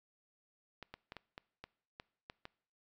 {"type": "clicks", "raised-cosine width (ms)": 0.3, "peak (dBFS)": -30, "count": 9, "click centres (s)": [0.827, 0.94, 1.121, 1.167, 1.379, 1.64, 1.999, 2.299, 2.454], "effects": ["noise-tail reverb RT60 0.6 s tail -23 dB re dry"]}